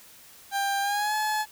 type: tone with pitch glide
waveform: 30% pulse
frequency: 794 to 855.9 Hz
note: G5 to A5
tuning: +22 to -48 cents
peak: -22 dBFS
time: 0.51-1.46 s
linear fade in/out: 50 ms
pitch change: +130 cents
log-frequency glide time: 0.81-1.15 s
effects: white hiss -51 dBFS RMS until 1.51 s